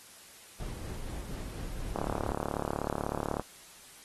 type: noise with tremolo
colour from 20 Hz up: brown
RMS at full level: -37 dBFS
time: 0.6-2.32 s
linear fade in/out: 0 ms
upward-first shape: sine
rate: 4.2 Hz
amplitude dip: 35%
type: click train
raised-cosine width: 1 ms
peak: -18 dBFS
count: 53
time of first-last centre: 1.96-3.396 s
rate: 36.2 Hz
effects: white hiss -53 dBFS RMS until 4.04 s + AAC 32 kbps